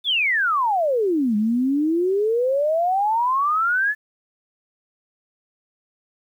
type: exponential two-way sweep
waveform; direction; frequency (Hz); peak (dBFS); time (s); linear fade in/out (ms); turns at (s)
sine; down then up; 3599 to 205.3 to 1751; -17; 0.04-3.95; 50; 1.36
effects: 9-bit